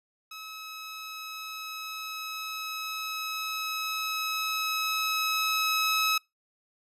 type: tone with level ramp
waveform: 15% pulse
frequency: 1286 Hz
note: E6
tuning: 43 cents flat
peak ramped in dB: -34 to -17 dBFS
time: 0.31-6.18 s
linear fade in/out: 5 ms
effects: noise-tail reverb RT60 0.2 s tail -26 dB re dry + resampled to 32000 Hz